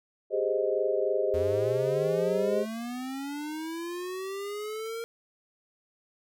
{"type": "chord", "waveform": "sine", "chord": "Ab major seventh", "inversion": "third", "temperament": "equal with one note detuned", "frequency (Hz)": [392, 415.3, 521.7, 622.3], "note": ["G4", "Ab4", "C5", "Eb5"], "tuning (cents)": [0, 0, -5, 0], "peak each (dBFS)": -30, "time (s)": [0.3, 2.66], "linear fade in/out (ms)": 50}
{"type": "linear sweep", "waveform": "square", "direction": "up", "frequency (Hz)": [81.6, 464], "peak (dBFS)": -34, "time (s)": [1.34, 5.04], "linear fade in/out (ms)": 0}
{"effects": []}